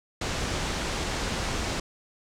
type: low-pass noise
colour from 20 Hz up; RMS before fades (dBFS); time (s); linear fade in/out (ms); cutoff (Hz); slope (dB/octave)
pink; -30; 0.21-1.8; 5; 7600; 24
effects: none